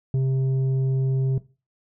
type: tone with tanh clipping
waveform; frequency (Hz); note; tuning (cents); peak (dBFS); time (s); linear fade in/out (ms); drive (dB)
triangle; 132.7; C3; +25; -20; 0.14-1.38; 2; 10
effects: noise-tail reverb RT60 0.3 s tail -17 dB re dry